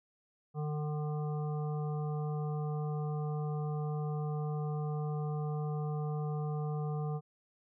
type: harmonic tone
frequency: 150.3 Hz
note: D3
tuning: 40 cents sharp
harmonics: 1 / 3 / 5 / 7 / 8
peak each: -33 / -42 / -45 / -53 / -51 dBFS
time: 0.54-7.21 s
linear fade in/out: 50 ms
effects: none